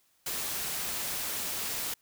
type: noise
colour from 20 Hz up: white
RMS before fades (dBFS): -34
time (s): 0.26-1.94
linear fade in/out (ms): 5
effects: white hiss -69 dBFS RMS until 2.01 s